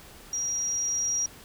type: tone with level ramp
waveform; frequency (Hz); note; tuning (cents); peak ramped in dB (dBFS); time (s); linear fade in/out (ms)
sine; 5710; F8; +37; -27 to -24; 0.33-1.26; 2
effects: pink hiss -49 dBFS RMS until 1.44 s